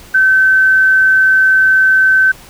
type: tone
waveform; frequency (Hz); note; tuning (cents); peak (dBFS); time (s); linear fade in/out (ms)
sine; 1536; G6; -36; -6; 0.14-2.32; 10
effects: pink hiss -38 dBFS RMS until 2.49 s